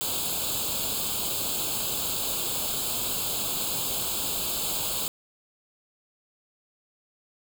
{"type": "noise with comb filter", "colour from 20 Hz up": "white", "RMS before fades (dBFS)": -29, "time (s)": [0.01, 5.08], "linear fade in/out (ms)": 0, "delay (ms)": 0.26, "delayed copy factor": 1, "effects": []}